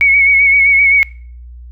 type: tone with vibrato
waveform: sine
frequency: 2222 Hz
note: C#7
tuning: 4 cents sharp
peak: -6 dBFS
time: 0.01-1.03 s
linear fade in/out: 0 ms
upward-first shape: sine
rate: 7.7 Hz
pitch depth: 39 cents each way
effects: noise-tail reverb RT60 0.5 s tail -24 dB re dry + added 60 Hz sine -30 dBFS peak until 1.71 s